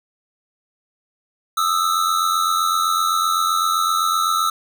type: tone pair together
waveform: square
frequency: 1230.7 / 1318.5 Hz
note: D#6 / E6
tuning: -19 / 0 cents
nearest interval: minor second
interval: 119 cents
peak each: -22 / -19 dBFS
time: 1.57-4.5 s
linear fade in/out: 5 ms
effects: none